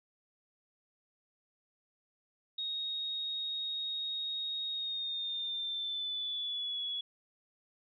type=tone with pitch glide; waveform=sine; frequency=3748 to 3378 Hz; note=A#7 to G#7; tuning=+9 to +29 cents; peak=-34 dBFS; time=2.58-7.01 s; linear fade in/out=5 ms; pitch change=-180 cents; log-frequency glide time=4.7-6.81 s; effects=none